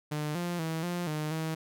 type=tone with pitch steps; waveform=sawtooth; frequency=150.5 / 174.6 / 161.5 / 175.6 / 153 / 159.6 Hz; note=D3 / F3 / E3 / F3 / D#3 / D#3; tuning=+43 / 0 / -35 / +10 / -29 / +44 cents; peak=-27 dBFS; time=0.11-1.55 s; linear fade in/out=10 ms; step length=240 ms; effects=none